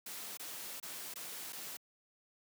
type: noise with dropouts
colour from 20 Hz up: white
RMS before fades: -45 dBFS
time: 0.06-1.77 s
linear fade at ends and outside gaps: 5 ms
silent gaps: 0.373-0.395 / 0.8-0.827 / 1.14-1.157 / 1.525-1.529 s
effects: high-pass 150 Hz 12 dB/octave